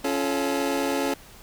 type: chord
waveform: 25% pulse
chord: Db augmented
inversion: none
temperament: just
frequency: 277.2 / 346.5 / 433.1 Hz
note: Db4 / F4 / A4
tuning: 0 / -14 / -27 cents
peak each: -22 / -27 / -25 dBFS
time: 0.04-1.14 s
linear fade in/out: 5 ms
effects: pink hiss -48 dBFS RMS until 1.42 s